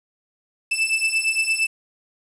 40% pulse beating tone pair, 2637 / 2645.7 Hz, E7 / E7, 0 / +6 cents, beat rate 8.7 Hz, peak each -21 dBFS, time 0.71-1.67 s, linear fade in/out 10 ms, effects resampled to 24000 Hz + 8-bit

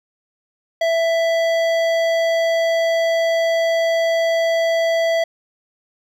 triangle tone with hard clipping, 662 Hz, E5, 7 cents sharp, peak -17 dBFS, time 0.81-5.24 s, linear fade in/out 5 ms, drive 17 dB, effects none

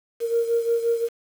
sine beating tone pair, 464 / 469.7 Hz, A#4 / A#4, -8 / +13 cents, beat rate 5.7 Hz, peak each -20 / -25 dBFS, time 0.2-1.09 s, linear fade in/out 50 ms, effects tanh soft clip ceiling -12 dBFS + 7-bit

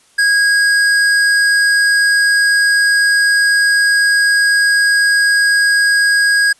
square tone, 1642 Hz, G#6, 20 cents flat, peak -10 dBFS, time 0.18-6.53 s, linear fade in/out 10 ms, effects white hiss -51 dBFS RMS until 6.59 s + resampled to 24000 Hz

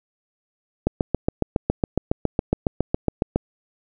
click train, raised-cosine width 2 ms, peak -5 dBFS, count 19, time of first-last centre 0.87-3.36 s, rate 7.23 Hz, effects none

